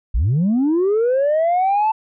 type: linear sweep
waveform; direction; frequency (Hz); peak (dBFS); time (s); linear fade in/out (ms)
sine; up; 42.82 to 890; -12; 0.14-1.92; 10
effects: tanh soft clip ceiling -12 dBFS